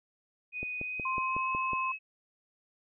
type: tone with pitch glide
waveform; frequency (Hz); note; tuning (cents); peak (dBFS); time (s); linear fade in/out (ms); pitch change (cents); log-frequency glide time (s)
sine; 2488 to 2573; D#7 to E7; -1 to -43; -34; 0.52-1.99; 50; +58; 0.8-1.53
type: click train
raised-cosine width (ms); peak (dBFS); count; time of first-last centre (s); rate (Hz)
2; -26; 7; 0.63-1.733; 5.44
type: tone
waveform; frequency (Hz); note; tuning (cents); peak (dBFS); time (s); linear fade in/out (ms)
sine; 1048; C6; +2; -30; 1.05-1.92; 5
effects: none